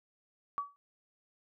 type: tone with exponential decay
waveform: sine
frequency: 1141 Hz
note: C#6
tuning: 50 cents sharp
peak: -28 dBFS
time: 0.58-0.76 s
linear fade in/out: 0 ms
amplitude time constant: 37 ms
effects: none